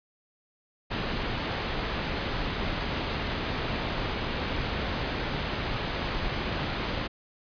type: low-pass noise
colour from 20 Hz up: pink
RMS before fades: -31 dBFS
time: 0.9-7.08 s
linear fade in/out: 20 ms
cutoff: 4300 Hz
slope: 24 dB/octave
effects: resampled to 11025 Hz